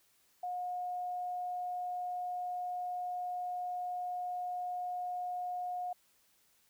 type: tone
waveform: sine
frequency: 720 Hz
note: F#5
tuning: 47 cents flat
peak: -35 dBFS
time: 0.43-5.93 s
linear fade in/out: 5 ms
effects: white hiss -70 dBFS RMS until 6.69 s